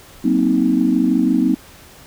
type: chord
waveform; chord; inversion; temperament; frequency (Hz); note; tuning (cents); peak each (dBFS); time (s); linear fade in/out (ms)
sine; C half-diminished seventh; second; just; 188.37 / 235.5 / 261.6 / 314; Gb3 / Bb3 / C4 / Eb4; +31 / +18 / 0 / +16; -21 / -18 / -16 / -18; 0.24-1.55; 10
effects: tanh soft clip ceiling -2 dBFS + pink hiss -43 dBFS RMS until 2.06 s